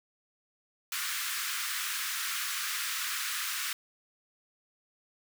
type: high-pass noise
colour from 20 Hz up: pink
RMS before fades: -34 dBFS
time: 0.92-3.73 s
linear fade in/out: 2 ms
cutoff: 1200 Hz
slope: 48 dB/octave
effects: none